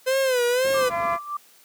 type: tone with vibrato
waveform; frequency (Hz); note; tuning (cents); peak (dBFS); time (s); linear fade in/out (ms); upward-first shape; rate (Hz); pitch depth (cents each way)
45% pulse; 509; C5; -48; -19; 0.06-0.9; 20; sine; 1.9; 100
type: noise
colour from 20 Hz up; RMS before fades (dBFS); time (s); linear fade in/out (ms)
brown; -30; 0.64-1.17; 10
type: tone with tremolo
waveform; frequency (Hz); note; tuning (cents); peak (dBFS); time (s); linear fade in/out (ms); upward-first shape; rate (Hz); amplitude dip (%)
sine; 1174.7; D6; 0; -24; 0.74-1.37; 5; sine; 3.5; 75
type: harmonic tone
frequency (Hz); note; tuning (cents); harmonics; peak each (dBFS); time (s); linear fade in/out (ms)
340.4; F4; -44; 2 / 3 / 4 / 5 / 6 / 7; -25 / -27 / -37 / -38 / -35 / -38; 0.89-1.19; 50
effects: white hiss -54 dBFS RMS until 1.64 s + high-pass 200 Hz 12 dB/octave